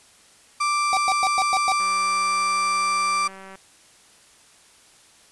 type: tone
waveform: 35% pulse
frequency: 1176 Hz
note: D6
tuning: 2 cents sharp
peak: -18 dBFS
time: 0.6-3.28 s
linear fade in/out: 10 ms
type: tone bursts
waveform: square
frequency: 765 Hz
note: G5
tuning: 42 cents flat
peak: -21 dBFS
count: 6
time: 0.93-1.72 s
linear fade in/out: 0 ms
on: 40 ms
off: 110 ms
type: click train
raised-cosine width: 0.5 ms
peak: -27 dBFS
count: 338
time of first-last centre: 1.8-3.555 s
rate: 192 Hz
effects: white hiss -53 dBFS RMS until 5.31 s + resampled to 24000 Hz